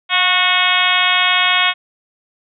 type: harmonic tone with a mistuned harmonic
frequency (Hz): 365.9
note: F#4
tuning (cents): -19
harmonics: 2 / 3 / 4 / 5 / 6 / 7 / 8 / 9 / 10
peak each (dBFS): -23 / -20 / -21 / -22 / -18 / -20 / -23 / -18 / -23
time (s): 0.09-1.74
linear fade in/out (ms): 50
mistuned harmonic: 2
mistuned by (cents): -30
effects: none